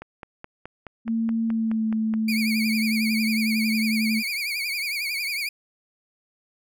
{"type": "click train", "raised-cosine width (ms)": 0.5, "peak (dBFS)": -22, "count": 11, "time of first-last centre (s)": [0.02, 2.139], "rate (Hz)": 4.72}
{"type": "tone with pitch glide", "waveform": "sine", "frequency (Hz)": [226.7, 220.1], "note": ["A#3", "A3"], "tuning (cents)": [-48, 1], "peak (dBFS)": -21, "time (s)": [1.05, 4.23], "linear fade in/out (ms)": 50, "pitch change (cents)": -51, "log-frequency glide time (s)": [1.46, 1.86]}
{"type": "tone with vibrato", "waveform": "30% pulse", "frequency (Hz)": 2308, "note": "D7", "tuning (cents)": -31, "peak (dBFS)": -23, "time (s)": [2.28, 5.49], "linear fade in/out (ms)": 5, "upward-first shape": "triangle", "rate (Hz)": 11, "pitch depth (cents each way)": 130}
{"effects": []}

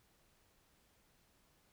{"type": "silence", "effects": ["pink hiss -72 dBFS RMS until 1.72 s"]}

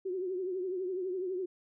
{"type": "tone with vibrato", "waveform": "sine", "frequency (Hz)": 370, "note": "F#4", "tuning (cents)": 0, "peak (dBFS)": -32, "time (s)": [0.05, 1.46], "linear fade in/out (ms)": 10, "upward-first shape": "triangle", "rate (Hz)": 12, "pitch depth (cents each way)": 93, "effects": []}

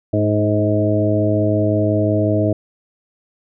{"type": "harmonic tone with a mistuned harmonic", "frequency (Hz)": 105.6, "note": "G#2", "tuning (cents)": 29, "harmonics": [1, 2, 3, 4, 5, 6], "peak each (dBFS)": [-18, -24, -19, -25, -25, -20], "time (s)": [0.13, 2.53], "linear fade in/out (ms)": 5, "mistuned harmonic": 3, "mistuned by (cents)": -28, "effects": []}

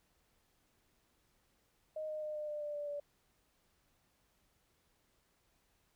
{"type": "tone with pitch steps", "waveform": "sine", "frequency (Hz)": [621, 614.9, 608.9, 603, 597.1, 591.2, 585.5, 579.7], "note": ["D#5", "D#5", "D#5", "D5", "D5", "D5", "D5", "D5"], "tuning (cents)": [-3, -21, -38, 46, 29, 11, -5, -23], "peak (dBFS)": -38, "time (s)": [1.96, 3], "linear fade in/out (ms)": 5, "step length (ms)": 130, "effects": ["pink hiss -75 dBFS RMS until 5.95 s"]}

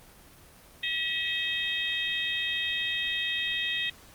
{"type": "harmonic tone with a mistuned harmonic", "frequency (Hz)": 642, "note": "E5", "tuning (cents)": -46, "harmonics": [3, 4, 5, 6], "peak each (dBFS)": [-33, -33, -33, -33], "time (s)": [0.83, 3.9], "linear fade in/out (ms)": 5, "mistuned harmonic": 6, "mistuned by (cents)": -66, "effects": ["pink hiss -53 dBFS RMS until 4.14 s", "Opus 24 kbps"]}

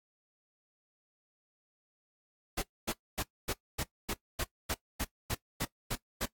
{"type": "noise bursts", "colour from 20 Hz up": "pink", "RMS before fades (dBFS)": -33, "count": 13, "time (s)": [2.57, 6.259], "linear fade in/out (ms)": 10, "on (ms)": 53, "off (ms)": 250, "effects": ["noise-tail reverb RT60 0.1 s tail -19 dB re dry", "AAC 64 kbps"]}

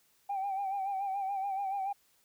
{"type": "tone with vibrato", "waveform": "sine", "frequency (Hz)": 784, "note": "G5", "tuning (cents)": 0, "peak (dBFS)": -30, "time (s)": [0.29, 1.93], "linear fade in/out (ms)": 10, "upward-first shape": "sine", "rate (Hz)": 7, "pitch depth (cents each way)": 57, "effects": ["tanh soft clip ceiling -28 dBFS", "white hiss -69 dBFS RMS until 2.24 s"]}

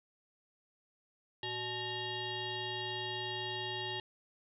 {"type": "tone with frequency modulation", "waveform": "sine", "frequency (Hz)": 1837, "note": "A#6", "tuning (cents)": -26, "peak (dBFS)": -36, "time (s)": [1.43, 4], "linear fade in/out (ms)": 2, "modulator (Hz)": 488, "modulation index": 3.8, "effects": []}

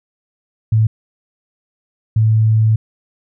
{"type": "tone pair in turn", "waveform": "sine", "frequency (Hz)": [110, 110], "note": ["A2", "A2"], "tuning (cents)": [0, 0], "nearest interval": "unison", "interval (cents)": 0, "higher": "neither", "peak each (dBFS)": -9, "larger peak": "neither", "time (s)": [[0.72, 0.87], [2.16, 2.76]], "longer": "second", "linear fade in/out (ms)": 5, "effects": []}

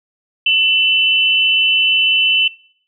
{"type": "tone pair together", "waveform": "sine", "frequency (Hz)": [2679, 3005], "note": ["E7", "F#7"], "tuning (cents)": [27, 26], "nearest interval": "major second", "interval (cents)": 199, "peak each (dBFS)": -13, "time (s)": [0.46, 2.48], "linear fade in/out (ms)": 5, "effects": ["noise-tail reverb RT60 0.6 s tail -23 dB re dry"]}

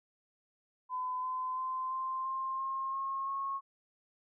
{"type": "tone with pitch steps", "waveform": "sine", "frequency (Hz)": [1012, 1023.2, 1034.5, 1045.9, 1057.4, 1069.1, 1080.9, 1092.8], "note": ["B5", "C6", "C6", "C6", "C6", "C6", "C#6", "C#6"], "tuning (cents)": [42, -39, -20, -1, 18, 37, -44, -25], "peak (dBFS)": -33, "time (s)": [0.89, 3.61], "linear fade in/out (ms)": 50, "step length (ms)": 340, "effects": []}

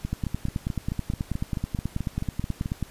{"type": "two click trains", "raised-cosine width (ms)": 5, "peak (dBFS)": [-14, -16], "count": [26, 13], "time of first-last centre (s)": [[0.13, 2.827], [0.05, 2.659]], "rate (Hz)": [9.27, 4.6], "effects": ["pink hiss -49 dBFS RMS until 2.9 s", "resampled to 32000 Hz"]}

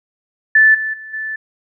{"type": "tone with level steps", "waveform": "sine", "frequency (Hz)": 1753, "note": "A6", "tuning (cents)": -7, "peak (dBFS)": [-6, -18, -30, -21], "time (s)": [0.55, 1.36], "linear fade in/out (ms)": 5, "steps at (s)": [0.74, 0.93, 1.13], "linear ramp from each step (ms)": 10, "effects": []}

